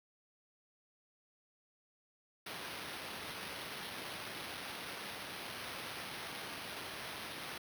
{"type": "noise with sample-and-hold", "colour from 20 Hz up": "blue", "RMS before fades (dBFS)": -45, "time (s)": [2.46, 7.58], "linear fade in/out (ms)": 5, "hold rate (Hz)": 7350, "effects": ["high-pass 80 Hz 12 dB/octave"]}